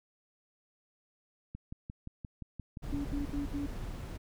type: click train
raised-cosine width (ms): 5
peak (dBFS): -29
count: 11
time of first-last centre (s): 1.55-3.295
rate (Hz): 5.73
type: noise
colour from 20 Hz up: brown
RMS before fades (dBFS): -39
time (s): 2.82-4.18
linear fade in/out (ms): 20
type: tone bursts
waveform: sine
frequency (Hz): 284.9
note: C#4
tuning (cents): +48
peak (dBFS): -33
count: 4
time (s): 2.92-3.665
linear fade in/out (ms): 10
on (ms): 130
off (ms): 75
effects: none